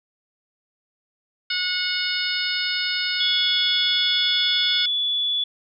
harmonic tone, 730 Hz, F#5, 24 cents flat, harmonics 2 / 3 / 4 / 5 / 6 / 7, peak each -29 / -29 / -29 / -29 / -29 / -29 dBFS, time 1.5-4.86 s, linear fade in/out 5 ms
sine tone with pitch glide, 3389 to 3434 Hz, G#7 to A7, +34 to -43 cents, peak -20 dBFS, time 3.2-5.44 s, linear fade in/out 5 ms, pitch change +23 cents, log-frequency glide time 3.6-4.96 s
effects none

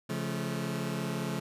sawtooth chord, Db augmented, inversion none, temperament just, 138.59 / 173.24 / 216.5 Hz, Db3 / F3 / A3, 0 / -14 / -28 cents, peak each -32 dBFS, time 0.09-1.4 s, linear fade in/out 10 ms, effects resampled to 32000 Hz

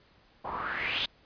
white noise with low-pass filter sweep, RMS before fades -33 dBFS, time 0.44-1.06 s, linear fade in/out 10 ms, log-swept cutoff 820 to 3700 Hz, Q 5.1, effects pink hiss -62 dBFS RMS until 1.25 s + resampled to 11025 Hz

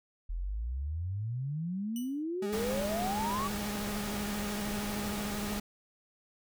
sine exponential sweep, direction up, 39.84 to 1164 Hz, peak -32 dBFS, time 0.29-3.48 s, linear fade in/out 10 ms
10% pulse tone with exponential decay, 2964 Hz, F#7, 2 cents sharp, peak -32 dBFS, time 1.96-2.23 s, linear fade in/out 1 ms, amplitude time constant 57 ms
40% pulse tone with vibrato, 206.3 Hz, G#3, 11 cents flat, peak -34 dBFS, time 2.42-5.6 s, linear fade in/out 5 ms, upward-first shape square, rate 13 Hz, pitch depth 30 cents each way
pink noise, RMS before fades -39 dBFS, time 2.52-5.6 s, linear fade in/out 10 ms
effects none

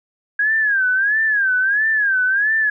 sine tone with vibrato, 1632 Hz, G#6, 31 cents flat, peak -14 dBFS, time 0.39-2.7 s, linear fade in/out 5 ms, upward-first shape sine, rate 1.5 Hz, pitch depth 150 cents each way, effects none

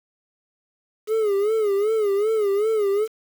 triangle tone with vibrato, 419.1 Hz, G#4, 16 cents sharp, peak -16 dBFS, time 1.07-3.08 s, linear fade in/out 50 ms, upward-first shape sine, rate 2.6 Hz, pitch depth 110 cents each way, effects 7-bit

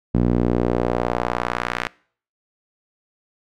sawtooth tone with band-pass filter sweep, 59.9 Hz, A#1, 48 cents sharp, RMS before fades -21 dBFS, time 0.14-1.88 s, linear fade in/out 10 ms, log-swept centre 210 to 1900 Hz, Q 1.2, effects noise-tail reverb RT60 0.5 s tail -24 dB re dry

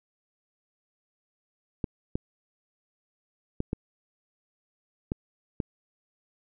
clicks, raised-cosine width 3 ms, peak -15 dBFS, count 6, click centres 1.842 / 2.155 / 3.604 / 3.731 / 5.119 / 5.602 s, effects none

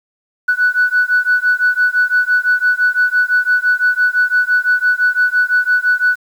sine beating tone pair, 1480 / 1485.9 Hz, F#6 / F#6, 0 / +7 cents, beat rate 5.9 Hz, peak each -13 dBFS, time 0.48-6.16 s, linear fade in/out 10 ms, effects tanh soft clip ceiling -5 dBFS + 7-bit

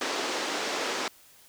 pink band-pass noise, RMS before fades -31 dBFS, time 0.01-1.08 s, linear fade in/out 2 ms, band 300 to 6800 Hz, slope 24 dB/octave, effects white hiss -56 dBFS RMS until 1.48 s

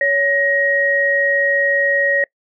sine tone pair together, 560.4 / 1885 Hz, C#5 / A#6, +19 / +19 cents, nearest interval octave + major sixth, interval 2100 cents, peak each -18 / -15 dBFS, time 0.01-2.24 s, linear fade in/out 2 ms, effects noise-tail reverb RT60 0.1 s tail -24 dB re dry

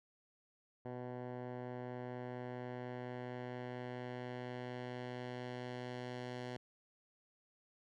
10% pulse tone with low-pass filter sweep, 124.3 Hz, B2, 12 cents sharp, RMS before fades -45 dBFS, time 0.85-6.57 s, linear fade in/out 5 ms, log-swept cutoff 1100 to 4800 Hz, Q 0.8, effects none

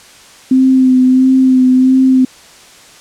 sine tone with vibrato, 258.8 Hz, C4, 19 cents flat, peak -5 dBFS, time 0.51-2.25 s, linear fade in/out 5 ms, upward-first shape sine, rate 1.5 Hz, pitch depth 23 cents each way, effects white hiss -39 dBFS RMS until 3 s + low-pass 8000 Hz 12 dB/octave

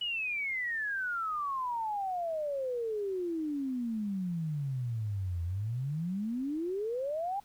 sine exponential two-way sweep, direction down then up, 2960 to 83.4 to 823 Hz, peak -31 dBFS, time 0.01-7.4 s, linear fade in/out 5 ms, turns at 5.43 s, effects pink hiss -63 dBFS RMS until 7.44 s

